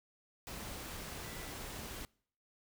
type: tone in noise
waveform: sine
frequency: 1979 Hz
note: B6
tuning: 3 cents sharp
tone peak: -55 dBFS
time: 1.24-1.51 s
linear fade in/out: 0 ms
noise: pink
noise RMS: -45 dBFS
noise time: 0.47-2.05 s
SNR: -13 dB
effects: noise-tail reverb RT60 0.6 s tail -26 dB re dry